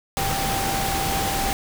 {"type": "tone in noise", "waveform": "sine", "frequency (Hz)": 784, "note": "G5", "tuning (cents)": 0, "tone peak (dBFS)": -26, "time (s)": [0.17, 1.53], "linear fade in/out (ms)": 0, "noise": "pink", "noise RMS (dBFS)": -25, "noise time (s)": [0.17, 1.53], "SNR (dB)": -4, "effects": []}